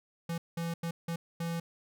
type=tone bursts at uneven times; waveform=square; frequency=167.9 Hz; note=E3; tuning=32 cents sharp; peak=-33 dBFS; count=5; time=0.29-0.38 / 0.57-0.74 / 0.83-0.91 / 1.08-1.16 / 1.4-1.6 s; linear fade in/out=5 ms; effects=none